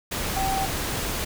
sine tone in noise, 772 Hz, G5, 27 cents flat, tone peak -24 dBFS, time 0.36-0.66 s, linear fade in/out 10 ms, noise pink, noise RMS -28 dBFS, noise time 0.11-1.25 s, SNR +1 dB, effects none

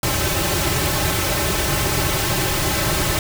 pink noise with comb filter, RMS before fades -20 dBFS, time 0.03-3.19 s, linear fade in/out 2 ms, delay 4.2 ms, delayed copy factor -0.85, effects none

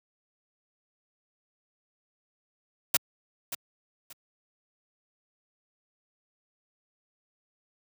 white noise with echo, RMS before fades -22 dBFS, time 2.94-2.97 s, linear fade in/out 5 ms, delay 580 ms, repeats 2, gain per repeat -12 dB, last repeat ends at 4.13 s, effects high-pass 100 Hz 12 dB/octave

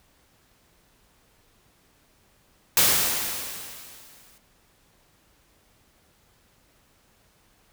white noise with exponential decay, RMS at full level -17 dBFS, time 2.77-4.38 s, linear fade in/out 1 ms, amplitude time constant 350 ms, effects pink hiss -62 dBFS RMS until 7.72 s

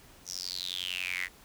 sawtooth tone with high-pass filter sweep, 90.8 Hz, F#2, 32 cents flat, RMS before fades -36 dBFS, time 0.25-1.29 s, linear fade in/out 50 ms, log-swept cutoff 6000 to 1900 Hz, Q 9.1, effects pink hiss -56 dBFS RMS until 1.44 s

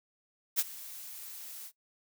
blue noise with ADSR envelope, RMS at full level -26 dBFS, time 0.56-1.72 s, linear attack 33 ms, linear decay 37 ms, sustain -19 dB, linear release 62 ms, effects noise-tail reverb RT60 0.1 s tail -18 dB re dry

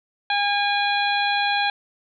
harmonic tone with a mistuned harmonic, 813 Hz, G#5, 37 cents flat, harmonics 1 / 2 / 3 / 4 / 5, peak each -22 / -25 / -27 / -28 / -29 dBFS, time 0.3-1.7 s, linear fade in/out 2 ms, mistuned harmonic 4, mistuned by +54 cents, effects none

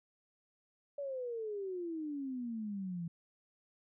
sine exponential sweep, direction down, 577 to 164.81 Hz, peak -37 dBFS, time 0.98-3.08 s, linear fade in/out 5 ms, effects none

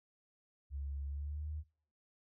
sine tone with pitch glide, 70 to 76.34 Hz, C#2 to D#2, +18 to -32 cents, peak -38 dBFS, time 0.7-1.64 s, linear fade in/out 50 ms, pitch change +150 cents, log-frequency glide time 1.07-1.49 s, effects noise-tail reverb RT60 0.5 s tail -24 dB re dry

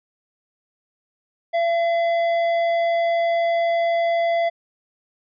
sine tone with tanh clipping, 677 Hz, E5, 46 cents sharp, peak -19 dBFS, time 1.53-4.5 s, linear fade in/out 20 ms, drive 10 dB, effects resampled to 11025 Hz

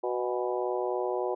harmonic tone with a mistuned harmonic, 123.47 Hz, B2, in tune, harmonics 3 / 4 / 5 / 6 / 7 / 8, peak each -31 / -33 / -35 / -37 / -38 / -39 dBFS, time 0.03-1.35 s, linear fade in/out 10 ms, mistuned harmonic 7, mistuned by -63 cents, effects none

